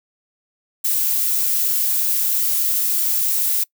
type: noise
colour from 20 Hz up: violet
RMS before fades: -19 dBFS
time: 0.84-3.64 s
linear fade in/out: 10 ms
effects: noise-tail reverb RT60 0.1 s tail -24 dB re dry